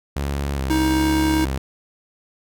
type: tone with vibrato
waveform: sawtooth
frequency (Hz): 68.6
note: C#2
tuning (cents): -17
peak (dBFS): -18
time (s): 0.16-1.58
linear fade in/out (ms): 5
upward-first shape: square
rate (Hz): 1.2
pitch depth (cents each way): 43
type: tone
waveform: square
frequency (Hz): 315.3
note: D#4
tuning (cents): +23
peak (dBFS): -18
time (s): 0.7-1.45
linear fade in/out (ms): 5
effects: none